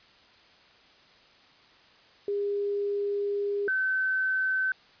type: tone pair in turn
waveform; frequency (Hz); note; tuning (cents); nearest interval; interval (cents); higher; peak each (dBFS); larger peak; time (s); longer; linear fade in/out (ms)
sine; 405.5 / 1531; G#4 / G6; -41 / -41; octave + major seventh; 2300; second; -26 / -24; second; 2.28-3.68 / 3.68-4.72; first; 2
effects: white hiss -57 dBFS RMS until 5 s + resampled to 11025 Hz